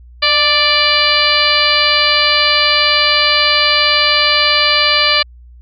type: harmonic tone with a mistuned harmonic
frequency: 587 Hz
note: D5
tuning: 1 cent flat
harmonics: 1 / 2 / 3 / 4 / 5 / 6 / 7 / 8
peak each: -21 / -18 / -19 / -16 / -17 / -21 / -16 / -17 dBFS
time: 0.22-5.23 s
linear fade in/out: 10 ms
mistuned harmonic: 1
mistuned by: +32 cents
effects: added 60 Hz sine -36 dBFS peak until 5.61 s